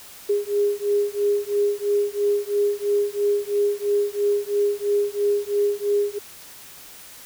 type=beating tone pair; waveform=sine; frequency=407.6 / 410.6 Hz; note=G#4 / G#4; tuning=-32 / -20 cents; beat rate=3 Hz; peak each=-22 dBFS; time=0.29-6.19 s; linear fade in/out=10 ms; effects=white hiss -43 dBFS RMS until 7.25 s

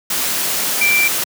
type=tone in noise; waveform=sine; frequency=2350 Hz; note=D7; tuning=1 cent sharp; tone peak=-12 dBFS; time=0.81-1.08 s; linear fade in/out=5 ms; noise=white; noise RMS=-19 dBFS; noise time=0.1-1.24 s; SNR=+4 dB; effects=high-pass 150 Hz 12 dB/octave

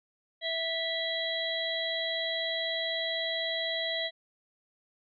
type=harmonic tone; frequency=656 Hz; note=E5; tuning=9 cents flat; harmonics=1 / 3 / 5 / 6; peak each=-35 / -35 / -35 / -35 dBFS; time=0.41-4.11 s; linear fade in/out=50 ms; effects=none

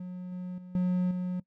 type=tone with level steps; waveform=triangle; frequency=181.1 Hz; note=F#3; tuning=37 cents flat; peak=-34 / -32 / -40 / -22 / -27 dBFS; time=0-1.4 s; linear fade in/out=5 ms; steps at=0.32 / 0.58 / 0.75 / 1.11 s; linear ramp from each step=2 ms; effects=noise-tail reverb RT60 0.1 s tail -21 dB re dry

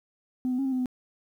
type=tone with pitch steps; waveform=sine; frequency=254.3 / 251.2 / 271.8 / 265 / 255.6 / 252.2 Hz; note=C4 / B3 / C#4 / C4 / C4 / B3; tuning=-49 / +30 / -34 / +22 / -40 / +36 cents; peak=-23 dBFS; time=0.45-0.858 s; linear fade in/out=0 ms; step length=68 ms; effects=tanh soft clip ceiling -22 dBFS + 10-bit

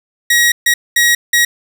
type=tone bursts at uneven times; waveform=sawtooth; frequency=1900 Hz; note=A#6; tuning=33 cents sharp; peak=-5 dBFS; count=4; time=0.3-0.52 / 0.66-0.74 / 0.96-1.15 / 1.33-1.45 s; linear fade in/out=5 ms; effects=none

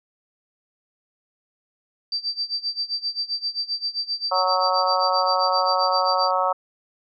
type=tone with tremolo; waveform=sine; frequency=4668 Hz; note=D8; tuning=11 cents flat; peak=-21 dBFS; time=2.12-6.31 s; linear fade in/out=2 ms; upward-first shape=sine; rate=7.6 Hz; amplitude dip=90%
type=harmonic tone; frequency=185 Hz; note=F#3; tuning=in tune; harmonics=3 / 4 / 5 / 6 / 7; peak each=-25 / -25 / -25 / -25 / -25 dBFS; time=4.31-6.53 s; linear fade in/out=10 ms
effects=none

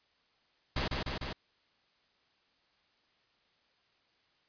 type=noise with echo; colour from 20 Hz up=pink; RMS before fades=-32 dBFS; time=0.76-0.88 s; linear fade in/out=5 ms; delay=150 ms; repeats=3; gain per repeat=-2 dB; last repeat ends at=1.33 s; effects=white hiss -71 dBFS RMS until 4.48 s + resampled to 11025 Hz

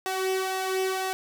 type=tone with flanger; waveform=sawtooth; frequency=378 Hz; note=F#4; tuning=37 cents sharp; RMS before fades=-28 dBFS; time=0.06-1.13 s; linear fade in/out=0 ms; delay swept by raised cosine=1.1 to 2.3 ms; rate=2 Hz; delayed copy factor=+0.55; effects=none

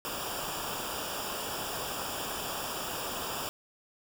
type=noise with comb filter; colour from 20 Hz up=pink; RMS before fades=-36 dBFS; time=0.05-3.49 s; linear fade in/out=0 ms; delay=0.48 ms; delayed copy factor=-0.8; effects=none

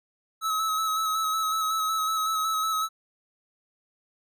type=tone with vibrato; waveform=square; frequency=1290 Hz; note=E6; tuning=38 cents flat; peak=-25 dBFS; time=0.41-2.89 s; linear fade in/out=50 ms; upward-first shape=square; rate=5.4 Hz; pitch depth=21 cents each way; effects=none

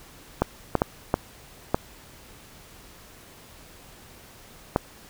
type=clicks; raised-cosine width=1 ms; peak=-5 dBFS; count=6; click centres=0.42 / 0.753 / 0.819 / 1.141 / 1.745 / 4.761 s; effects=pink hiss -49 dBFS RMS until 5.09 s

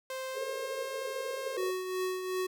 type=tone with pitch glide; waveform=sawtooth; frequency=523.3 to 533.4 Hz; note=C5 to C5; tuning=0 to +33 cents; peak=-32 dBFS; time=0.1-1.57 s; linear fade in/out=2 ms; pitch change=+33 cents; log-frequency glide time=0.33-0.41 s
type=band-pass noise; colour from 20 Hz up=pink; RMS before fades=-41 dBFS; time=0.34-1.71 s; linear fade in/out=5 ms; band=430 to 530 Hz; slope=96 dB/octave
type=tone with tremolo; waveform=square; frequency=370.8 Hz; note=F#4; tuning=4 cents sharp; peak=-30 dBFS; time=1.57-2.47 s; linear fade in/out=10 ms; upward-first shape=triangle; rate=2.7 Hz; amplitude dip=55%
effects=none

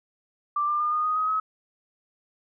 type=tone with pitch steps; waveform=sine; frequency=1177 / 1193.4 / 1210.1 / 1227 / 1244.1 / 1261.5 / 1279.1 Hz; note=D6 / D6 / D#6 / D#6 / D#6 / D#6 / D#6; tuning=+3 / +27 / -49 / -25 / -1 / +23 / +47 cents; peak=-22 dBFS; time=0.56-1.4 s; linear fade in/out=5 ms; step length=120 ms; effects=none

